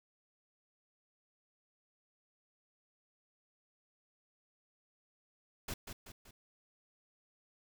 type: noise with echo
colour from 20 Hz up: pink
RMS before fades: -40 dBFS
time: 5.68-5.74 s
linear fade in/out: 5 ms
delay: 190 ms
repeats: 3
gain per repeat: -6 dB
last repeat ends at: 6.31 s
effects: none